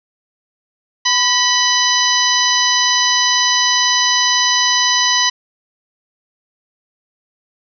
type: harmonic tone with a mistuned harmonic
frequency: 998 Hz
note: B5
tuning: 18 cents sharp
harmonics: 1 / 2 / 3 / 4 / 5 / 6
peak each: -19 / -19 / -19 / -19 / -19 / -19 dBFS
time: 1.05-5.3 s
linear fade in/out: 10 ms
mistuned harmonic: 2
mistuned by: -49 cents
effects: none